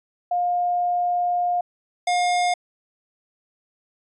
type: tone pair in turn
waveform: sine / square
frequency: 709 / 713.1 Hz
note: F5 / F5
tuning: +26 / +36 cents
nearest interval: unison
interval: 10 cents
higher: second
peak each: -19 dBFS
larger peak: neither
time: 0.31-1.61 / 2.07-2.54 s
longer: first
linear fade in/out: 5 ms
effects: resampled to 22050 Hz